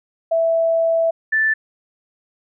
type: tone pair in turn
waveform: sine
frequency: 659.3 / 1760.1 Hz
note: E5 / A6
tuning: 0 / 0 cents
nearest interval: octave + perfect fourth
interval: 1700 cents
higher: second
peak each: -14 dBFS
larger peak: neither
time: 0.31-1.11 / 1.32-1.54 s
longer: first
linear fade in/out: 10 ms
effects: none